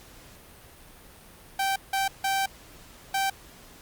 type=tone bursts at uneven times; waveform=sawtooth; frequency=779 Hz; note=G5; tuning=11 cents flat; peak=-20 dBFS; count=4; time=1.59-1.76 / 1.93-2.08 / 2.24-2.46 / 3.14-3.3 s; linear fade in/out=5 ms; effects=pink hiss -50 dBFS RMS until 3.81 s + Opus 48 kbps